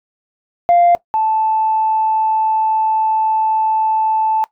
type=tone pair in turn; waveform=sine; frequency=696 / 876.3 Hz; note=F5 / A5; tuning=-6 / -7 cents; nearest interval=major third; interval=399 cents; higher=second; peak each=-6 / -12 dBFS; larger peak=first; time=0.69-0.95 / 1.14-4.44 s; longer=second; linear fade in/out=0 ms; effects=noise-tail reverb RT60 0.1 s tail -19 dB re dry + tanh soft clip ceiling -5 dBFS